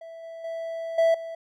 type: tone with level steps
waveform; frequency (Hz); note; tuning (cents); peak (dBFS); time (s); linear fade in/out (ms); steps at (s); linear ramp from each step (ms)
triangle; 659.3; E5; 0; -37 / -35 / -28 / -15 / -31; 0.01-1.35; 5; 0.23 / 0.44 / 0.98 / 1.14; 5
effects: none